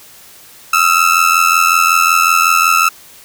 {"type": "ring-modulated tone", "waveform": "30% pulse", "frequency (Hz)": 1318.5, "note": "E6", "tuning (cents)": 0, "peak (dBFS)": -3, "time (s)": [0.73, 2.89], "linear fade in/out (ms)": 5, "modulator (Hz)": 42.7, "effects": ["white hiss -40 dBFS RMS until 3.24 s"]}